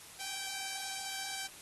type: tone pair together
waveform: 5% pulse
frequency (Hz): 775.3 / 814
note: G5 / G#5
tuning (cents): -19 / -35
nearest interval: minor second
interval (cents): 84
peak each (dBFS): -28 / -36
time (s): 0.19-1.48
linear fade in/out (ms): 20
effects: white hiss -52 dBFS RMS until 1.61 s + AAC 32 kbps